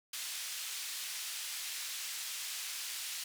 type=band-pass noise; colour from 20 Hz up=pink; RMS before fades=-41 dBFS; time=0.13-3.24 s; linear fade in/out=5 ms; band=2800 to 13000 Hz; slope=12 dB/octave; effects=none